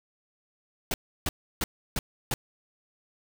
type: noise bursts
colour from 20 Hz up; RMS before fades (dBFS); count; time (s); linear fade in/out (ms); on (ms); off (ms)
pink; -28; 5; 0.91-2.34; 2; 30; 320
effects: none